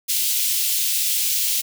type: high-pass noise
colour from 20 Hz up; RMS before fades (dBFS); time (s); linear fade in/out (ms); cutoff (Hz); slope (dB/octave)
white; -21; 0.08-1.62; 20; 2700; 24
effects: none